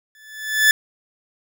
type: tone with exponential growth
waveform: 40% pulse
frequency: 1739 Hz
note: A6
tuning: 21 cents flat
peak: -8 dBFS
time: 0.15-0.71 s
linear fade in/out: 1 ms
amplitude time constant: 120 ms
effects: none